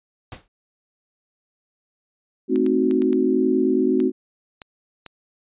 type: noise with exponential decay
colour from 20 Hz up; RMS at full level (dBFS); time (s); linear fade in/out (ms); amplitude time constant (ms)
pink; -31; 0.32-0.48; 1; 33
type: chord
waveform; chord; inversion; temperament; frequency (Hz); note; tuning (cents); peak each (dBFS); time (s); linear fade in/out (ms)
sine; A diminished seventh; none; equal; 220 / 261.6 / 311.1 / 370; A3 / C4 / Eb4 / Gb4; 0 / 0 / 0 / 0; -25 / -20 / -24 / -20; 2.48-4.12; 50
type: clicks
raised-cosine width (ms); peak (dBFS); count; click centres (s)
0.2; -20; 8; 2.559 / 2.664 / 2.911 / 3.02 / 3.13 / 4.002 / 4.618 / 5.063
effects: resampled to 8000 Hz